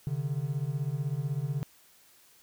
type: beating tone pair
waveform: triangle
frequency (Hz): 133.8 / 149.8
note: C3 / D3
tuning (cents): +39 / +35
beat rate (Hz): 16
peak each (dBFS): -30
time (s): 0.07-1.63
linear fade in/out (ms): 0
effects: white hiss -60 dBFS RMS until 2.42 s